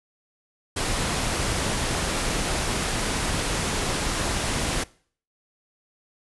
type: low-pass noise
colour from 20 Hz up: pink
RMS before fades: -26 dBFS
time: 0.76-4.84 s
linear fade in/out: 10 ms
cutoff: 11000 Hz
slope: 96 dB/octave
effects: noise-tail reverb RT60 0.5 s tail -22 dB re dry